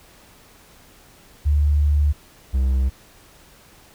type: tone pair in turn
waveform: sine / triangle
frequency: 73.42 / 65.41 Hz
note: D2 / C2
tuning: 0 / 0 cents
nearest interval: major second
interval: 200 cents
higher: first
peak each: -14 / -14 dBFS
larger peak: neither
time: 1.45-2.13 / 2.53-2.9 s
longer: first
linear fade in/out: 20 ms
effects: pink hiss -50 dBFS RMS until 3.94 s